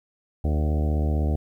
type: harmonic tone with a mistuned harmonic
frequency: 75.7 Hz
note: D#2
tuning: 47 cents flat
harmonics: 1 / 2 / 3 / 4 / 5 / 6 / 7 / 8 / 9 / 10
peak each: -21 / -30 / -32 / -34 / -38 / -38 / -41 / -40 / -41 / -42 dBFS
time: 0.44-1.36 s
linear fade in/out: 5 ms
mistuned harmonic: 8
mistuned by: -31 cents
effects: 10-bit